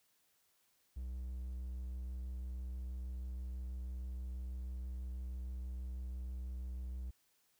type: tone with vibrato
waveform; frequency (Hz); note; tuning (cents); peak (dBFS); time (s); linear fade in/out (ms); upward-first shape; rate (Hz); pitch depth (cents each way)
triangle; 62.7; B1; +27; -38; 0.96-7.11; 10; triangle; 6.2; 16
effects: white hiss -75 dBFS RMS until 7.59 s